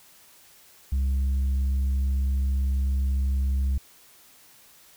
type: tone with tanh clipping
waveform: sine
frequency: 67 Hz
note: C2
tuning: 42 cents sharp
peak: -22 dBFS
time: 0.92-3.78 s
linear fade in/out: 5 ms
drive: 3 dB
effects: white hiss -54 dBFS RMS until 4.96 s